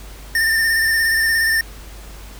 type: tone with vibrato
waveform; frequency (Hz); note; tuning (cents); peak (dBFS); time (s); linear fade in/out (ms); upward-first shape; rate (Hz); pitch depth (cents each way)
square; 1804; A6; +43; -15; 0.35-1.61; 2; square; 17; 23
effects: added 50 Hz sine -35 dBFS peak until 2.39 s + pink hiss -41 dBFS RMS until 2.39 s